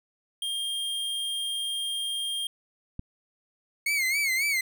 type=tone; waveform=square; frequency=3211 Hz; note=G7; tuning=41 cents sharp; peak=-29 dBFS; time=0.42-2.47 s; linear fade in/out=2 ms
type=click; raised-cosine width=5 ms; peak=-22 dBFS; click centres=2.994 s
type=tone with vibrato; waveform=40% pulse; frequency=2178 Hz; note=C#7; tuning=31 cents flat; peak=-23 dBFS; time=3.86-4.61 s; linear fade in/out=5 ms; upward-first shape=sine; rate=3.7 Hz; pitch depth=110 cents each way
effects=none